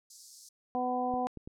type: high-pass noise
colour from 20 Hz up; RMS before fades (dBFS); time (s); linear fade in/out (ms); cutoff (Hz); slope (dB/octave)
white; -47; 0.1-0.49; 5; 4600; 48
type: harmonic tone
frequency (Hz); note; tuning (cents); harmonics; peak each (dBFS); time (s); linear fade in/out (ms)
250.2; B3; +23; 1 / 2 / 3 / 4; -35 / -36 / -31 / -40; 0.75-1.27; 0
type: clicks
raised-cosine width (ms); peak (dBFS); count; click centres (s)
3; -31; 3; 1.139 / 1.373 / 1.475
effects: low-pass 8000 Hz 12 dB/octave